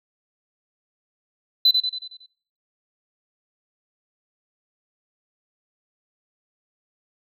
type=tone with echo; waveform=sine; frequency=4017 Hz; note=B7; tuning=29 cents sharp; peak=-10 dBFS; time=1.65-1.71 s; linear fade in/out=5 ms; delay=92 ms; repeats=6; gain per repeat=-6 dB; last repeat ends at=2.262 s; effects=noise-tail reverb RT60 0.5 s tail -19 dB re dry + tanh soft clip ceiling -10 dBFS